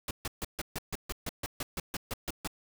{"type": "noise bursts", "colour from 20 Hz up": "pink", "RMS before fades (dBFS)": -35, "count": 15, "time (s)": [0.08, 2.475], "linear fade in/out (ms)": 2, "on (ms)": 29, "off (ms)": 140, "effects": []}